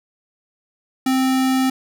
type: tone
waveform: square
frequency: 261.6 Hz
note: C4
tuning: in tune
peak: -16 dBFS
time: 1.06-1.7 s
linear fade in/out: 5 ms
effects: none